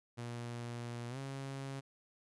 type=tone with pitch glide; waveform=sawtooth; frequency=119.2 to 136.14 Hz; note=A#2 to C#3; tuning=+39 to -31 cents; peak=-37 dBFS; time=0.17-1.81 s; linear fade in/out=20 ms; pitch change=+230 cents; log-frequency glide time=1.09-1.18 s; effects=resampled to 24000 Hz